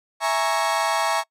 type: chord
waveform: 35% pulse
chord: A# half-diminished seventh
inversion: second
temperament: equal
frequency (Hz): 659.3 / 830.6 / 932.3 / 1108.7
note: E5 / G#5 / A#5 / C#6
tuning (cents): 0 / 0 / 0 / 0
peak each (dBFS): -24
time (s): 0.2-1.24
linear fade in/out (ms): 50
effects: noise-tail reverb RT60 0.1 s tail -25 dB re dry + low-pass 11000 Hz 12 dB/octave